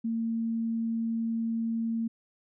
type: tone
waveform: sine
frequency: 227.7 Hz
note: A#3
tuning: 40 cents flat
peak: -27 dBFS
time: 0.04-2.08 s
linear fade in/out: 10 ms
effects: none